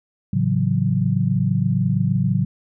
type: chord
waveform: sine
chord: F# minor seventh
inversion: first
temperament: equal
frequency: 110 / 138.59 / 164.81 / 185 Hz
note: A2 / C#3 / E3 / F#3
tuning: 0 / 0 / 0 / 0 cents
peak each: -22 / -21 / -25 / -21 dBFS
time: 0.33-2.45 s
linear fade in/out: 5 ms
effects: none